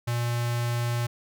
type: tone with notch filter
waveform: square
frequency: 119.4 Hz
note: A#2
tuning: 42 cents sharp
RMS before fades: -27 dBFS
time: 0.07-1.07 s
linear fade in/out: 10 ms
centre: 270 Hz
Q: 0.68
effects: none